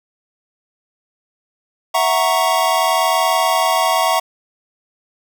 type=chord; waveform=square; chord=F# dominant seventh; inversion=third; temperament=equal; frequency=659.3 / 740 / 932.3 / 1108.7 Hz; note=E5 / F#5 / A#5 / C#6; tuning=0 / 0 / 0 / 0 cents; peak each=-20 dBFS; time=1.94-4.2 s; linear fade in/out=10 ms; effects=none